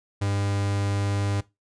45% pulse tone, 100.4 Hz, G2, 42 cents sharp, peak -23 dBFS, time 0.21-1.41 s, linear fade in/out 10 ms, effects noise-tail reverb RT60 0.2 s tail -18 dB re dry + resampled to 22050 Hz

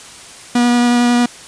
45% pulse tone with vibrato, 241.7 Hz, B3, 37 cents flat, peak -10 dBFS, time 0.55-1.26 s, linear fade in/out 5 ms, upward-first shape sine, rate 11 Hz, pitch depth 9 cents each way, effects white hiss -36 dBFS RMS until 1.47 s + resampled to 22050 Hz

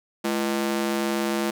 sawtooth ring-modulated tone, 277.2 Hz, C#4, in tune, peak -16 dBFS, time 0.24-1.51 s, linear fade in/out 10 ms, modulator 63.7 Hz, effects none

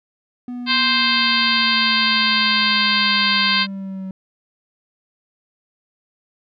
triangle linear sweep, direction down, 246.9 to 189 Hz, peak -24 dBFS, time 0.48-4.11 s, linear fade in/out 2 ms
harmonic tone, 523.3 Hz, C5, in tune, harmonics 2 / 3 / 4 / 5 / 6 / 7 / 8 / 9, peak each -23 / -23 / -23 / -23 / -23 / -23 / -23 / -23 dBFS, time 0.66-3.67 s, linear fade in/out 50 ms
effects none

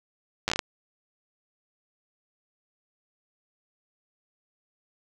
slowing click train, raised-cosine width 0.2 ms, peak -8 dBFS, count 7, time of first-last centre 0.48-0.592 s, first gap 9 ms, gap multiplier 1.29, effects none

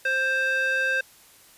square tone with band-pass filter, 526 Hz, C5, 9 cents sharp, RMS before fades -24 dBFS, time 0.05-1.01 s, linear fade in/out 5 ms, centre 1900 Hz, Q 9.2, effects white hiss -53 dBFS RMS until 1.57 s + resampled to 32000 Hz

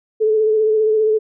sine tone with vibrato, 433.6 Hz, A4, 25 cents flat, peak -12 dBFS, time 0.2-1.19 s, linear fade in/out 20 ms, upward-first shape sine, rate 15 Hz, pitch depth 28 cents each way, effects none

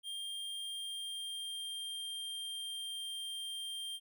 square tone with pitch glide, 3200 to 3180 Hz, G7 to G7, +35 to +24 cents, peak -40 dBFS, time 0.03-4 s, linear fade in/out 50 ms, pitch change -11 cents, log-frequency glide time 0.51-3.07 s, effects none

